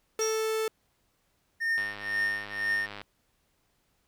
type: tone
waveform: 45% pulse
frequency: 440 Hz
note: A4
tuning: in tune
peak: -27 dBFS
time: 0.19-0.68 s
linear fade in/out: 2 ms
type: tone with exponential decay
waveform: sine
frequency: 5660 Hz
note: F8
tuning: 22 cents sharp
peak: -27 dBFS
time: 0.21-0.64 s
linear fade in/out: 5 ms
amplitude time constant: 93 ms
type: tone with tremolo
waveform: triangle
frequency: 1825 Hz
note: A#6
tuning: 37 cents flat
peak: -22 dBFS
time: 1.6-2.87 s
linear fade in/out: 20 ms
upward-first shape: triangle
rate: 2 Hz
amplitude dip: 100%
type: click train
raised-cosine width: 0.3 ms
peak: -24 dBFS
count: 127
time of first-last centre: 1.78-3.015 s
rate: 102 Hz
effects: pink hiss -72 dBFS RMS until 4.07 s